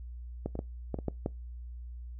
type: clicks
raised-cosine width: 2 ms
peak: -19 / -24 / -20 / -19 / -24 / -17 / -17 dBFS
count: 7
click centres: 0.46 / 0.554 / 0.591 / 0.943 / 0.988 / 1.083 / 1.261 s
effects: noise-tail reverb RT60 0.2 s tail -23 dB re dry + added 60 Hz sine -40 dBFS peak until 2.19 s